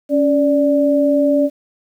sine tone pair together, 279.1 / 585 Hz, C#4 / D5, +12 / -7 cents, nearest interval octave + minor second, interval 1281 cents, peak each -14 dBFS, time 0.09-1.5 s, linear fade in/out 50 ms, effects 8-bit

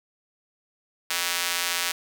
square tone with high-pass filter, 87.4 Hz, F2, 2 cents sharp, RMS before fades -27 dBFS, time 1.1-1.92 s, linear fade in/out 5 ms, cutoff 2000 Hz, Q 0.63, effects none

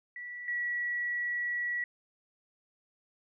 sine tone pair in turn, 1952 / 1935.2 Hz, B6 / B6, -21 / -36 cents, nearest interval unison, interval 15 cents, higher first, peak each -39 / -30 dBFS, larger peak second, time 0.16-0.48 / 0.48-1.84 s, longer second, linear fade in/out 2 ms, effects none

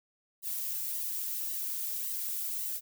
violet noise with flanger, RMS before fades -35 dBFS, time 0.42-2.81 s, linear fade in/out 50 ms, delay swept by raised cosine 1 to 2.8 ms, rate 1.8 Hz, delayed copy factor +0.6, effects none

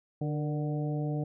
harmonic tone with a mistuned harmonic, 148.7 Hz, D3, 22 cents sharp, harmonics 1 / 2 / 3 / 4 / 5, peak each -30 / -36 / -40 / -42 / -44 dBFS, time 0.21-1.24 s, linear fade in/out 5 ms, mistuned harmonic 3, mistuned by +57 cents, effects none

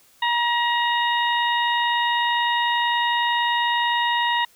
harmonic tone with a mistuned harmonic, 951 Hz, A#5, 34 cents sharp, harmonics 1 / 2 / 3 / 4, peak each -21 / -24 / -28 / -28 dBFS, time 0.22-4.45 s, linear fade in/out 5 ms, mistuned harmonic 4, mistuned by -38 cents, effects white hiss -56 dBFS RMS until 4.55 s

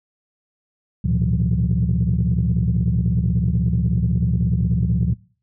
sine tone cluster, 71.6 / 111.7 / 122 / 166.6 / 182.9 Hz, D2 / A2 / B2 / E3 / F#3, -43 / +27 / -21 / +19 / -20 cents, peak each -22 dBFS, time 1.04-5.14 s, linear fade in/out 10 ms, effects noise-tail reverb RT60 0.4 s tail -21 dB re dry + tanh soft clip ceiling -9 dBFS

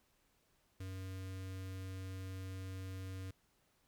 square tone with notch filter, 94.4 Hz, F#2, 35 cents sharp, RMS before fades -45 dBFS, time 0.8-3.31 s, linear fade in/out 5 ms, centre 820 Hz, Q 1.4, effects pink hiss -75 dBFS RMS until 3.87 s

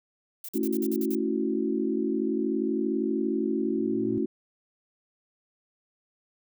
violet noise bursts, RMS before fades -38 dBFS, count 8, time 0.44-1.151 s, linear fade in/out 2 ms, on 46 ms, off 49 ms
sine chord, F# minor seventh, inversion first, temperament equal, 220 / 277.2 / 329.6 / 370 Hz, A3 / C#4 / E4 / F#4, 0 / 0 / 0 / 0 cents, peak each -30 dBFS, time 0.54-4.26 s, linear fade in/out 10 ms
triangle tone with exponential growth, 116.54 Hz, A#2, in tune, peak -33 dBFS, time 3.3-4.18 s, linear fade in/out 0 ms, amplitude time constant 190 ms
effects none

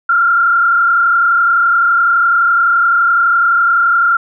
sine tone with frequency modulation, 1385 Hz, F6, 15 cents flat, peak -8 dBFS, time 0.09-4.17 s, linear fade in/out 5 ms, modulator 31.8 Hz, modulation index 1.2, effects none

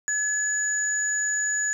sine tone pair together, 1695 / 6871 Hz, G#6 / A8, +35 / -42 cents, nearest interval 2 octaves, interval 2423 cents, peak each -26 / -25 dBFS, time 0.08-1.73 s, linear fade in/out 0 ms, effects 9-bit

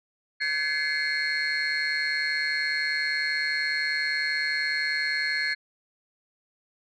sine tone cluster, 1548 / 1698 / 2081 / 2231 / 4294 Hz, G6 / G#6 / C7 / C#7 / C8, -22 / +38 / -10 / +11 / +44 cents, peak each -34 / -27 / -29 / -34 / -30 dBFS, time 0.4-5.55 s, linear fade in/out 20 ms, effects tanh soft clip ceiling -18 dBFS

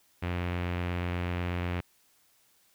sawtooth tone with low-pass filter, 88.2 Hz, F2, 18 cents sharp, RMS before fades -32 dBFS, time 0.22-1.81 s, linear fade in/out 10 ms, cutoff 2500 Hz, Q 2.1, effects white hiss -66 dBFS RMS until 2.74 s

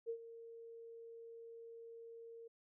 sine tone with ADSR envelope, 460.1 Hz, A#4, 23 cents flat, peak -37 dBFS, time 0.06-2.48 s, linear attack 35 ms, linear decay 79 ms, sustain -14 dB, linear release 9 ms, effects none

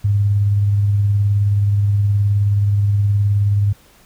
sine tone with tremolo, 101.7 Hz, G#2, 36 cents flat, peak -11 dBFS, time 0.04-3.73 s, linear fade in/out 10 ms, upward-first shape sine, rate 19 Hz, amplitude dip 25%, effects pink hiss -50 dBFS RMS until 4.05 s

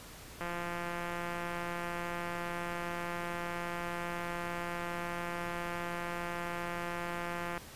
click train, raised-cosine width 0.5 ms, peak -23 dBFS, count 1241, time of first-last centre 0.41-7.578 s, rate 173 Hz, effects pink hiss -50 dBFS RMS until 7.75 s + resampled to 32000 Hz

